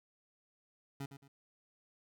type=tone with echo; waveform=25% pulse; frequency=138.59 Hz; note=C#3; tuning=in tune; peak=-36 dBFS; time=1-1.06 s; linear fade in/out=5 ms; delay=110 ms; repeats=2; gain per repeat=-10 dB; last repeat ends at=1.28 s; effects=none